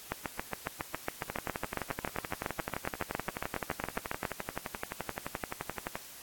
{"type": "two click trains", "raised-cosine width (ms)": 0.5, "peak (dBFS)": [-18, -16], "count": [55, 31], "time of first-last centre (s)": [[1.3, 5.955], [0.12, 4.252]], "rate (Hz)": [11.6, 7.26], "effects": ["white hiss -49 dBFS RMS until 6.22 s", "AAC 64 kbps"]}